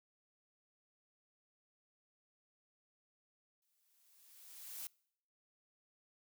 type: noise with exponential growth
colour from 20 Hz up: blue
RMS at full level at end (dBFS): -44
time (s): 3.62-4.87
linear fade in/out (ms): 2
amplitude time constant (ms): 270
effects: noise-tail reverb RT60 0.7 s tail -25 dB re dry